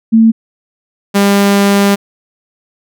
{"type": "tone pair in turn", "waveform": ["sine", "sawtooth"], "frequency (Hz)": [224.5, 200.2], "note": ["A3", "G3"], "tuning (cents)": [35, 37], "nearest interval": "major second", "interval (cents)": 198, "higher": "first", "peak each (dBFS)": -3, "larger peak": "neither", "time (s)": [[0.12, 0.32], [1.14, 1.96]], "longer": "second", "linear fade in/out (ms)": 20, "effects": []}